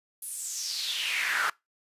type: noise with high-pass filter sweep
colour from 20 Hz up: brown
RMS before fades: -31 dBFS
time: 0.22-1.5 s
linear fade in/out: 5 ms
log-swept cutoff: 11000 to 1300 Hz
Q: 4.3
effects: noise-tail reverb RT60 0.2 s tail -23 dB re dry + resampled to 32000 Hz